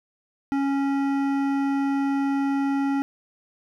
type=tone with hard clipping; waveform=sine; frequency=276.5 Hz; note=C#4; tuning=4 cents flat; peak=-23 dBFS; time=0.52-3.02 s; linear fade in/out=0 ms; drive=13 dB; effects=none